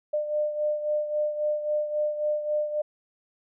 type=beating tone pair; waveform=sine; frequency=600 / 603.7 Hz; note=D5 / D5; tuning=+37 / +48 cents; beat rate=3.7 Hz; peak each=-25 / -32 dBFS; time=0.13-2.82 s; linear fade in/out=10 ms; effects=none